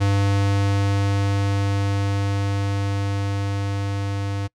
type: tone with level ramp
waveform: square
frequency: 99.6 Hz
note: G2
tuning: 28 cents sharp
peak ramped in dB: -17 to -24 dBFS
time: 0-4.48 s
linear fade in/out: 20 ms
effects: noise-tail reverb RT60 0.1 s tail -25 dB re dry + low-pass 7000 Hz 12 dB/octave